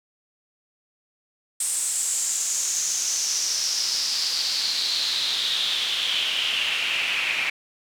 pink noise with band-pass filter sweep, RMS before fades -25 dBFS, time 1.6-7.5 s, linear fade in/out 5 ms, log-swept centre 8500 to 2400 Hz, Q 5.4, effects none

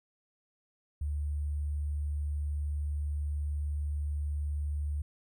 sine tone with sample-and-hold, 73.42 Hz, D2, in tune, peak -30 dBFS, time 1.01-5.02 s, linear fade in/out 5 ms, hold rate 8820 Hz, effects none

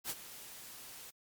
white noise with ADSR envelope, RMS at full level -36 dBFS, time 0.04-1.11 s, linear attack 61 ms, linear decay 39 ms, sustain -14 dB, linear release 17 ms, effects MP3 96 kbps

